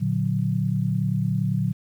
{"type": "chord", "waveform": "sine", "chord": "Bb augmented", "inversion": "none", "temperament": "equal with one note detuned", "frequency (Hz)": [116.54, 146.83, 184.25], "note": ["Bb2", "D3", "F#3"], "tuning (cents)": [0, 0, -7], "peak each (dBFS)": -25, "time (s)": [0, 1.73], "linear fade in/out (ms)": 20, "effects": ["9-bit"]}